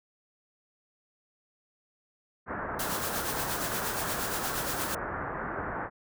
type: low-pass noise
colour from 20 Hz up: white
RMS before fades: -35 dBFS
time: 2.46-5.9 s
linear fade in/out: 50 ms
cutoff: 1700 Hz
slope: 48 dB/octave
type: noise with tremolo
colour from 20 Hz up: white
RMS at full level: -33 dBFS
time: 2.79-4.95 s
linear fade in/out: 5 ms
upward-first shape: sine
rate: 8.5 Hz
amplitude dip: 50%
effects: none